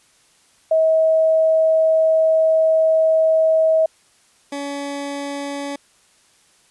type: tone pair in turn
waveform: sine / 20% pulse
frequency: 640 / 282.8 Hz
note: D#5 / C#4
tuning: +49 / +35 cents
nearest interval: octave + major second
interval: 1414 cents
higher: first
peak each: -12 / -20 dBFS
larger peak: first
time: 0.71-3.86 / 4.52-5.76 s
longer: first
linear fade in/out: 5 ms
effects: white hiss -56 dBFS RMS until 6.7 s + resampled to 24000 Hz